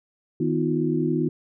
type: tone cluster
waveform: sine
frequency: 157.2 / 249.4 / 319 / 357 Hz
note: D#3 / B3 / D#4 / F4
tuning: +18 / +17 / +43 / +38 cents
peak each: -26 dBFS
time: 0.4-1.29 s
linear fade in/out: 5 ms
effects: none